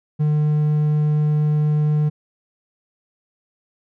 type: tone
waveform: triangle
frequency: 150.7 Hz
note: D3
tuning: 45 cents sharp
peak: -13 dBFS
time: 0.19-2.1 s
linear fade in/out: 20 ms
effects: none